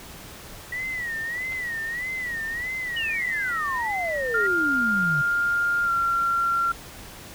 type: tone with vibrato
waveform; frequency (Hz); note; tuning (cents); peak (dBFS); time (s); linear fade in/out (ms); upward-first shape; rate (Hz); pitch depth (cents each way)
sine; 1928; B6; -42; -27; 0.72-4.47; 5; sine; 1.6; 120
type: clicks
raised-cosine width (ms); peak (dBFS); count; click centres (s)
0.3; -24; 2; 1.522 / 1.531
type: exponential sweep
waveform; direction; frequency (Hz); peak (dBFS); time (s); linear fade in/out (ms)
sine; down; 3000 to 139.7; -26; 2.96-5.22; 10
type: tone with pitch glide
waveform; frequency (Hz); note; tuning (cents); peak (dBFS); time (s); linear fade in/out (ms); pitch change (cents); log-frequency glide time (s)
sine; 1405 to 1373.7; F6 to F6; +10 to -29; -20; 4.34-6.72; 5; -39; 5.84-5.9
effects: pink hiss -42 dBFS RMS until 7.34 s